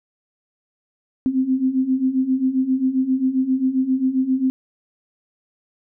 sine beating tone pair, 256.2 / 263.7 Hz, C4 / C4, -36 / +14 cents, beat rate 7.5 Hz, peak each -22 / -18 dBFS, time 1.26-4.5 s, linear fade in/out 0 ms, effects none

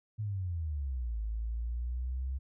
sine exponential two-way sweep, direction down then up, 110 to 53.4 to 66.7 Hz, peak -32 dBFS, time 0.18-2.39 s, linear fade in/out 20 ms, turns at 1.21 s, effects none

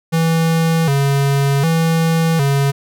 square tone with vibrato, 151.1 Hz, D3, 50 cents sharp, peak -13 dBFS, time 0.12-2.72 s, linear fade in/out 20 ms, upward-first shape square, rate 0.66 Hz, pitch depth 140 cents each way, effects none

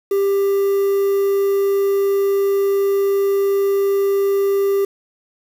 triangle tone with quantisation, 395.8 Hz, G4, 17 cents sharp, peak -12 dBFS, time 0.11-4.85 s, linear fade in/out 5 ms, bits 6, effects none

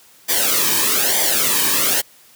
white noise with flanger, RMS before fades -17 dBFS, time 0.28-2.02 s, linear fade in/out 20 ms, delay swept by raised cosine 0.74 to 1.48 ms, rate 1.1 Hz, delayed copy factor -0.75, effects white hiss -49 dBFS RMS until 2.35 s + high-pass 80 Hz 12 dB/octave

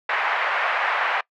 white band-pass noise, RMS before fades -23 dBFS, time 0.09-1.21 s, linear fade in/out 5 ms, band 640 to 2100 Hz, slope 24 dB/octave, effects noise-tail reverb RT60 0.1 s tail -23 dB re dry

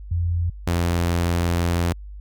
sine / sawtooth tone pair in turn, 86 / 86 Hz, F2 / F2, -26 / -26 cents, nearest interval unison, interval 0 cents, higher neither, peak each -19 / -15 dBFS, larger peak second, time 0.11-0.5 / 0.67-1.93 s, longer second, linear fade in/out 5 ms, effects added 50 Hz sine -34 dBFS peak until 2.2 s

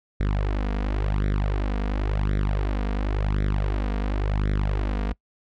sawtooth tone with flanger, 50.4 Hz, G1, 49 cents sharp, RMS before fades -24 dBFS, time 0.2-5.13 s, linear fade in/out 5 ms, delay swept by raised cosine 0.52 to 4.32 ms, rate 0.93 Hz, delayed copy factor +0.85, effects noise-tail reverb RT60 0.1 s tail -24 dB re dry + low-pass 3000 Hz 12 dB/octave

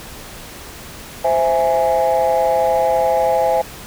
sine chord, C augmented, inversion none, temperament equal with one note detuned, 520.2 / 659.3 / 830.6 Hz, C5 / E5 / G#5, -10 / 0 / 0 cents, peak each -16 dBFS, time 1.24-3.62 s, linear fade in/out 10 ms, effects tanh soft clip ceiling -8 dBFS + pink hiss -35 dBFS RMS until 3.86 s

